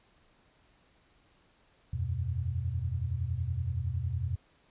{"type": "chord", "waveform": "sine", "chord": "E suspended second", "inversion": "none", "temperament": "equal with one note detuned", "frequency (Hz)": [82.41, 93.2, 123.47], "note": ["E2", "F#2", "B2"], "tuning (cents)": [0, 13, 0], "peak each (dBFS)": -34, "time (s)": [1.93, 4.36], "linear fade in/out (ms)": 5, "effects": ["pink hiss -66 dBFS RMS until 4.7 s", "resampled to 8000 Hz"]}